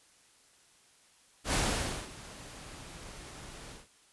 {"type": "noise with ADSR envelope", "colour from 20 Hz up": "pink", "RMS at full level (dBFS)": -28, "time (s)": [1.44, 3.88], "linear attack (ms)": 92, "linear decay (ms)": 550, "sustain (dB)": -19, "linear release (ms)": 160, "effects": ["white hiss -63 dBFS RMS until 4.12 s", "resampled to 24000 Hz"]}